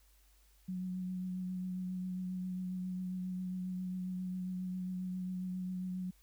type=tone with vibrato; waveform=sine; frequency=183.7 Hz; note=F#3; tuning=12 cents flat; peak=-36 dBFS; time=0.68-6.11 s; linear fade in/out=10 ms; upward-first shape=triangle; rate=7.4 Hz; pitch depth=20 cents each way; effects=added 50 Hz sine -64 dBFS peak until 6.22 s + white hiss -70 dBFS RMS until 6.22 s